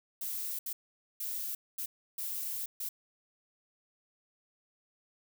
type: noise bursts at uneven times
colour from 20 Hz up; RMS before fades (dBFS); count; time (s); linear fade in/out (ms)
violet; -37; 6; 0.21-0.59 / 0.66-0.73 / 1.2-1.55 / 1.78-1.86 / 2.18-2.66 / 2.8-2.89; 5
effects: none